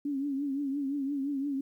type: tone with vibrato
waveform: sine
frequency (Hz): 279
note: C#4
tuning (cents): +11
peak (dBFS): -29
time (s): 0.05-1.61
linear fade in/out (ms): 5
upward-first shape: triangle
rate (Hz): 5.8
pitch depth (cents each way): 91
effects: 11-bit